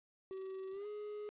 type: tone with pitch glide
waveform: triangle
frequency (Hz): 381.5 to 418.4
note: G4 to G#4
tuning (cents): -47 to +13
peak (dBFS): -40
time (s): 0.31-1.29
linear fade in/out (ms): 0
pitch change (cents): +160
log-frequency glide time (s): 0.71-0.87
effects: resampled to 8000 Hz + 11-bit